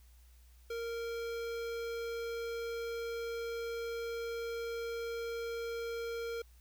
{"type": "tone with notch filter", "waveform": "square", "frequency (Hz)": 463.9, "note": "A#4", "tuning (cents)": -8, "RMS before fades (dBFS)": -39, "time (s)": [0.7, 6.42], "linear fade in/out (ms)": 5, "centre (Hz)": 9400, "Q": 0.94, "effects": ["added 60 Hz sine -57 dBFS peak until 6.6 s", "white hiss -69 dBFS RMS until 6.6 s"]}